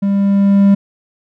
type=tone with level ramp; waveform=triangle; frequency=198.8 Hz; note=G3; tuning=25 cents sharp; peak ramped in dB=-10 to -3 dBFS; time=0.02-0.75 s; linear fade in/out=10 ms; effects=none